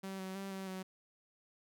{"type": "tone with pitch steps", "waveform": "sawtooth", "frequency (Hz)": [192.6, 188.8, 195.2, 191.8, 187.6], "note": ["G3", "F#3", "G3", "G3", "F#3"], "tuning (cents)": [-30, 35, -7, -37, 24], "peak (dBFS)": -37, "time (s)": [0.03, 0.83], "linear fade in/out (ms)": 10, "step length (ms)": 160, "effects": []}